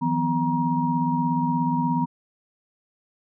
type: tone cluster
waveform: sine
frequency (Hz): 161.7 / 178.5 / 249.5 / 948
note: E3 / F3 / B3 / A#5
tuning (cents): -33 / +38 / +18 / +29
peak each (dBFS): -26 / -30 / -24 / -25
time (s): 0.01-2.06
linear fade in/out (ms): 20
effects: none